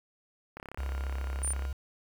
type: click train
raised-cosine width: 0.5 ms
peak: -26 dBFS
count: 38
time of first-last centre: 0.57-1.652 s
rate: 34.2 Hz
type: tone with pitch glide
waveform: sine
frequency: 66.6 to 67.49 Hz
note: C2 to C#2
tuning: +31 to -46 cents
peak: -31 dBFS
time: 0.78-1.73 s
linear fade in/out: 5 ms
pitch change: +23 cents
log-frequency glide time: 1.36-1.57 s
type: tone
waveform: sine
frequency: 9180 Hz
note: D9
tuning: 40 cents flat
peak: -30 dBFS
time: 1.43-1.53 s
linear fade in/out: 5 ms
effects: 8-bit